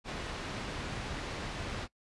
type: low-pass noise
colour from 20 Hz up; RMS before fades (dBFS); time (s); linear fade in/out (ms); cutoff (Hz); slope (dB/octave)
pink; -39; 0.04-1.88; 50; 4300; 12
effects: noise-tail reverb RT60 0.1 s tail -21 dB re dry + resampled to 24000 Hz